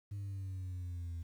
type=exponential sweep; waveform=sine; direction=down; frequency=101.9 to 83.1 Hz; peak=-36 dBFS; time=0.11-1.23 s; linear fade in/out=10 ms; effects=tanh soft clip ceiling -38 dBFS + 11-bit